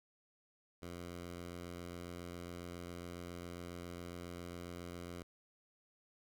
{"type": "tone", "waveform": "10% pulse", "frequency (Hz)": 87.31, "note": "F2", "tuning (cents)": 0, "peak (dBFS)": -37, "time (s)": [0.82, 5.23], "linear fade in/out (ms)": 5, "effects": []}